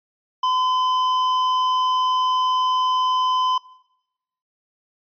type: tone with hard clipping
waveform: sine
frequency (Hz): 1018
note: C6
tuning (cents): -48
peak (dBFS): -19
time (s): 0.43-3.58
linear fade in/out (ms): 5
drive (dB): 9
effects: noise-tail reverb RT60 0.9 s tail -21 dB re dry + resampled to 11025 Hz